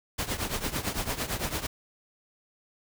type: noise with tremolo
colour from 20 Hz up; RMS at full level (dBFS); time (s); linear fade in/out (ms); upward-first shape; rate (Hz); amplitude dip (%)
pink; -28; 0.18-1.67; 10; triangle; 8.9; 85
effects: none